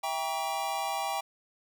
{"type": "chord", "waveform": "square", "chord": "E diminished seventh", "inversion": "none", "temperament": "just", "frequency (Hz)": [659.3, 791.1, 949.3, 1139.2], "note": ["E5", "G5", "Bb5", "Db6"], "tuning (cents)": [0, 16, 31, 47], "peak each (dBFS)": [-39, -33, -38, -39], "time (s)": [0.03, 1.21], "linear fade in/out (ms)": 10, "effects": []}